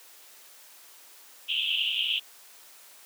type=band-pass noise; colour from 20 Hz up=white; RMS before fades=-28 dBFS; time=1.48-2.2 s; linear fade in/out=20 ms; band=2700 to 3300 Hz; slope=96 dB/octave; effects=white hiss -52 dBFS RMS until 3.05 s + high-pass 400 Hz 12 dB/octave